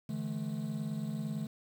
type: chord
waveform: triangle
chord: D suspended second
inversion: none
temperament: equal with one note detuned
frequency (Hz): 146.83 / 164.81 / 215.6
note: D3 / E3 / A3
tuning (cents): 0 / 0 / -35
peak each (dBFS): -37 / -38 / -35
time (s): 0.09-1.47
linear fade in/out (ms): 5
effects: 9-bit